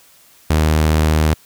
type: tone with vibrato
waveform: sawtooth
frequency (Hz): 77.78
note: D#2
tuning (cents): 0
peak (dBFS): -8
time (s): 0.5-1.34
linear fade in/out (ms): 5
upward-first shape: sine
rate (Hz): 15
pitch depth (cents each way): 8
effects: white hiss -49 dBFS RMS until 1.45 s